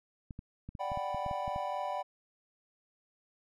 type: clicks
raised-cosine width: 5 ms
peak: -30 dBFS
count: 11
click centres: 0.308 / 0.391 / 0.69 / 0.752 / 0.918 / 0.974 / 1.146 / 1.263 / 1.312 / 1.479 / 1.561 s
type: chord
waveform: triangle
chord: G major seventh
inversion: second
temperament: equal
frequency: 587.3 / 740 / 784 / 987.8 Hz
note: D5 / F#5 / G5 / B5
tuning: 0 / 0 / 0 / 0 cents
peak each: -37 dBFS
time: 0.79-2.03 s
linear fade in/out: 20 ms
effects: none